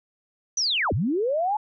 sine linear two-way sweep, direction down then up, 6130 to 74.5 to 870 Hz, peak -21 dBFS, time 0.57-1.57 s, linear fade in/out 5 ms, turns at 0.93 s, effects none

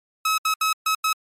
sawtooth tone bursts at uneven times, 1285 Hz, E6, 45 cents flat, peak -15 dBFS, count 5, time 0.25-0.38 / 0.45-0.54 / 0.61-0.73 / 0.86-0.95 / 1.04-1.13 s, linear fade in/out 5 ms, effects MP3 64 kbps

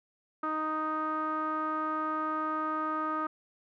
sawtooth tone with low-pass filter, 311.1 Hz, D#4, in tune, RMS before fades -32 dBFS, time 0.43-3.27 s, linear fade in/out 5 ms, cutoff 1300 Hz, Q 9.3, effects none

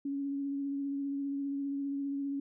sine tone with vibrato, 279.1 Hz, C#4, 12 cents sharp, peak -32 dBFS, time 0.05-2.4 s, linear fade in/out 5 ms, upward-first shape triangle, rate 15 Hz, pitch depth 21 cents each way, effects none

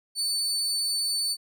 30% pulse tone, 4505 Hz, C#8, 27 cents sharp, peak -22 dBFS, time 0.15-1.37 s, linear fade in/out 50 ms, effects none

